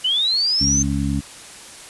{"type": "linear sweep", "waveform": "sine", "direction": "up", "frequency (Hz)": [2916, 6330], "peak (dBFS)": -16, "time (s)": [0.04, 0.83], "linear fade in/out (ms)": 10}
{"type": "harmonic tone", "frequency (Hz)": 69.5, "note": "C#2", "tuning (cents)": 5, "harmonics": [1, 2, 3, 4], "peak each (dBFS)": [-24, -24, -24, -24], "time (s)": [0.6, 1.21], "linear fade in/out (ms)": 20}
{"effects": ["white hiss -39 dBFS RMS until 1.89 s", "resampled to 24000 Hz"]}